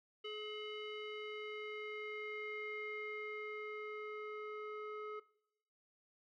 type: tone with low-pass filter sweep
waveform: square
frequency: 425 Hz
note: G#4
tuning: 40 cents sharp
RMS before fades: -45 dBFS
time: 0.24-5.2 s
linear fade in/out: 10 ms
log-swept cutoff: 2900 to 1600 Hz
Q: 5.4
effects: noise-tail reverb RT60 0.8 s tail -21 dB re dry